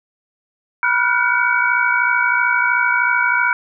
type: tone cluster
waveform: sine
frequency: 976 / 1404 / 1457 / 1520 / 2267 Hz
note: B5 / F6 / F#6 / F#6 / C#7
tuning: -21 / +9 / -27 / +46 / +38 cents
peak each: -20 dBFS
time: 0.83-3.53 s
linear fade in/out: 2 ms
effects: none